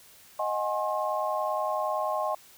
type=chord; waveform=sine; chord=Ab dominant seventh; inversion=second; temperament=equal with one note detuned; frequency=622.3 / 740 / 830.6 / 1070.3 Hz; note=Eb5 / Gb5 / Ab5 / C6; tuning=0 / 0 / 0 / +39 cents; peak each=-30 / -34 / -33 / -31 dBFS; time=0.39-2.35 s; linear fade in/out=5 ms; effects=white hiss -54 dBFS RMS until 2.57 s